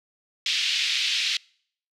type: band-pass noise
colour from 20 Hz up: white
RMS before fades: -25 dBFS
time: 0.46-1.37 s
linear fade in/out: 2 ms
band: 2400 to 4300 Hz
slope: 24 dB/octave
effects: noise-tail reverb RT60 0.6 s tail -26 dB re dry